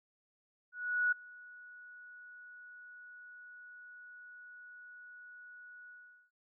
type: tone with ADSR envelope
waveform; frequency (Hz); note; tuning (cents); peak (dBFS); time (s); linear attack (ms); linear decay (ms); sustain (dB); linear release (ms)
sine; 1466; F#6; -16; -26; 0.72-6.31; 400; 8; -24; 420
effects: none